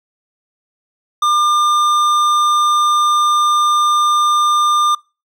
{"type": "tone with tanh clipping", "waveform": "sine", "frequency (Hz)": 1200, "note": "D6", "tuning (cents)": 37, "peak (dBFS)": -13, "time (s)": [1.22, 4.95], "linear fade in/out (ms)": 5, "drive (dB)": 14, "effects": ["noise-tail reverb RT60 0.3 s tail -24 dB re dry"]}